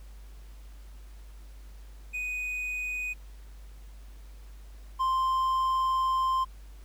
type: tone pair in turn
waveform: triangle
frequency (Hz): 2489 / 1046.5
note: D#7 / C6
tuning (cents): 0 / 0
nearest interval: octave + minor third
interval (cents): 1500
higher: first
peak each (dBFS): -29 / -22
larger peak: second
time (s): 2.13-3.14 / 4.99-6.45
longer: second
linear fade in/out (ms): 20
effects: added 50 Hz sine -44 dBFS peak until 6.84 s + pink hiss -60 dBFS RMS until 6.84 s